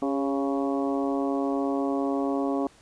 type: harmonic tone with a mistuned harmonic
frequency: 138.59 Hz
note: C#3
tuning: in tune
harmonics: 2 / 3 / 4 / 5 / 6 / 7 / 8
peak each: -26 / -31 / -33 / -33 / -39 / -41 / -38 dBFS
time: 0.02-2.67 s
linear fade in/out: 2 ms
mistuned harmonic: 3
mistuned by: -36 cents
effects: pink hiss -56 dBFS RMS until 2.81 s + resampled to 22050 Hz